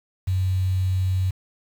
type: tone with quantisation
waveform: sine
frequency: 93.3 Hz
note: F#2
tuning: 15 cents sharp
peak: -19 dBFS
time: 0.27-1.31 s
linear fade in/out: 10 ms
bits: 7
effects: none